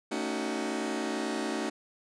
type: chord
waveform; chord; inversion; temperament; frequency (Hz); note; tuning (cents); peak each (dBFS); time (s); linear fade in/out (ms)
sawtooth; D# half-diminished seventh; second; just; 224 / 280 / 311.1 / 373.4; A3 / C#4 / D#4 / F#4; +31 / +18 / 0 / +16; -32; 0.11-1.7; 10
effects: resampled to 22050 Hz